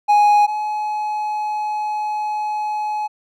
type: tone pair in turn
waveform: triangle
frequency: 830.6 / 847.1 Hz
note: G#5 / G#5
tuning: 0 / +34 cents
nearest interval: unison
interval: 34 cents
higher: second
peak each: -8 / -18 dBFS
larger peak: first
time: 0.08-0.47 / 0.47-3.08 s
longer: second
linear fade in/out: 20 ms
effects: none